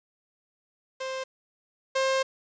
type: tone pair in turn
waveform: sawtooth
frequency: 525 / 531.1 Hz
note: C5 / C5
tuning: +6 / +26 cents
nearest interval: unison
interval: 20 cents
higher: second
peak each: -27 / -19 dBFS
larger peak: second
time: 1-1.24 / 1.95-2.23 s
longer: second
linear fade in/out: 10 ms
effects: resampled to 16000 Hz + 8-bit

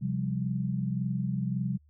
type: chord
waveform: sine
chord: C suspended fourth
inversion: none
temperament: just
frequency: 130.81 / 174.42 / 196.22 Hz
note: C3 / F3 / G3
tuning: 0 / -2 / +2 cents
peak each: -31 / -33 / -32 dBFS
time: 0.01-1.78 s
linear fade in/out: 20 ms
effects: added 74 Hz sine -58 dBFS peak until 1.89 s

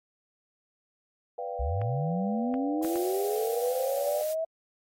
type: chord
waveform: sine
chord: G dominant seventh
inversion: first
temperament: equal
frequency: 493.9 / 587.3 / 698.5 / 784 Hz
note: B4 / D5 / F5 / G5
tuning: 0 / 0 / 0 / 0 cents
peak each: -36 / -40 / -37 / -39 dBFS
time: 1.38-4.22 s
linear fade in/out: 5 ms
type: linear sweep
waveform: sine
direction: up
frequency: 58.8 to 656 Hz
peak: -27 dBFS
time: 1.59-4.45 s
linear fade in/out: 10 ms
type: clicks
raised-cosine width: 0.5 ms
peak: -26 dBFS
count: 4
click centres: 1.816 / 2.541 / 2.848 / 2.957 s
type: noise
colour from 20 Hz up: blue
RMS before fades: -40 dBFS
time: 2.82-4.34 s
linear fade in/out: 10 ms
effects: AAC 48 kbps

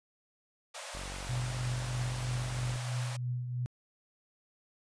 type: high-pass noise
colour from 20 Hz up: pink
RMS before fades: -43 dBFS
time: 0.74-3.17 s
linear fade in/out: 10 ms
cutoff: 510 Hz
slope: 96 dB/octave
type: tone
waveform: sawtooth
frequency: 47 Hz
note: F#1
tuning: 28 cents sharp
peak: -37 dBFS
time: 0.94-2.76 s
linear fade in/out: 0 ms
type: tone with tremolo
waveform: sine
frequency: 123.47 Hz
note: B2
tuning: in tune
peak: -30 dBFS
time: 1.29-3.66 s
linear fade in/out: 0 ms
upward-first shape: triangle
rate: 3.1 Hz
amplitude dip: 50%
effects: resampled to 22050 Hz

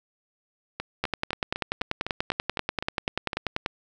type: two click trains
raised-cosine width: 0.3 ms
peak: -9 / -14 dBFS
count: 28 / 11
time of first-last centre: 1.04-3.661 / 0.8-3.332 s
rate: 10.3 / 3.95 Hz
effects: none

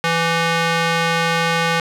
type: tone with band-pass filter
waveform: square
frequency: 166.7 Hz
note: E3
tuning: 20 cents sharp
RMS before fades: -18 dBFS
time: 0.04-1.8 s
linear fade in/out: 0 ms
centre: 2000 Hz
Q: 0.71
effects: 7-bit

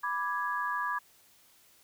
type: chord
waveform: sine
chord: G# diminished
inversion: first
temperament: equal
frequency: 987.8 / 1174.7 / 1661.2 Hz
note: B5 / D6 / G#6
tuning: 0 / 0 / 0 cents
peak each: -34 dBFS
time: 0.03-0.99 s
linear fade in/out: 10 ms
effects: white hiss -62 dBFS RMS until 1.83 s

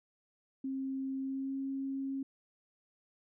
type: tone with pitch glide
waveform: sine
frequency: 267.3 to 270.7 Hz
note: C4 to C#4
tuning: +37 to -41 cents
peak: -34 dBFS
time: 0.64-2.23 s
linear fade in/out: 5 ms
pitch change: +22 cents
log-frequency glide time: 1.2-1.61 s
effects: none

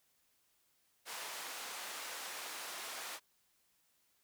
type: band-pass noise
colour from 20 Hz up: pink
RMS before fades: -45 dBFS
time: 1.05-3.2 s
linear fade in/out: 50 ms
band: 760 to 14000 Hz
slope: 12 dB/octave
effects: white hiss -75 dBFS RMS until 4.23 s

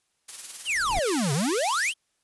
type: noise with tremolo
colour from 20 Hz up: blue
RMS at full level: -34 dBFS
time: 0.28-1.47 s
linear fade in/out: 10 ms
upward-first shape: sine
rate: 19 Hz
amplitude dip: 50%
type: noise with exponential growth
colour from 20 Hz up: brown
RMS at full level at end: -28 dBFS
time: 0.65-0.99 s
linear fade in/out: 1 ms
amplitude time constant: 73 ms
type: exponential two-way sweep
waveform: square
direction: down then up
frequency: 3300 to 130.81 to 3300 Hz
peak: -24 dBFS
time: 0.65-1.94 s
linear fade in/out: 50 ms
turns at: 1.33 s
type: high-pass noise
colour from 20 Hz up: pink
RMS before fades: -34 dBFS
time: 1.02-1.94 s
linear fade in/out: 50 ms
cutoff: 4400 Hz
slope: 12 dB/octave
effects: white hiss -73 dBFS RMS until 2.23 s + resampled to 24000 Hz

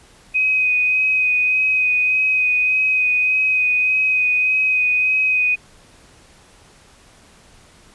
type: tone with vibrato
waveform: sine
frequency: 2511 Hz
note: D#7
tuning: 15 cents sharp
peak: -14 dBFS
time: 0.34-5.56 s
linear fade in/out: 20 ms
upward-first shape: sine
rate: 1.7 Hz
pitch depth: 17 cents each way
effects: pink hiss -49 dBFS RMS until 7.94 s + resampled to 24000 Hz

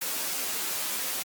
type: noise with comb filter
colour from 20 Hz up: white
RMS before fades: -31 dBFS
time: 0.01-1.23 s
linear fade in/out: 10 ms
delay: 11 ms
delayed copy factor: +0.7
effects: high-pass 200 Hz 12 dB/octave + Opus 48 kbps

